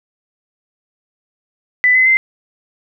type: tone with pitch steps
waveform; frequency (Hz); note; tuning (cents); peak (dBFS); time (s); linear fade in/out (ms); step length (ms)
sine; 1994 / 2035 / 2076; B6 / C7 / C7; +16 / -49 / -14; -8; 1.84-2.17; 0; 110
effects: none